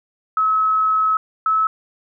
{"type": "tone pair in turn", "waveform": "sine", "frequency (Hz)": [1288, 1298.5], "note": ["E6", "E6"], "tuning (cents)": [-41, -26], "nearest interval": "unison", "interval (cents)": 15, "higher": "second", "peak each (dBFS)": -14, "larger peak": "neither", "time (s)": [[0.37, 1.17], [1.46, 1.67]], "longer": "first", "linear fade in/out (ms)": 2, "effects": []}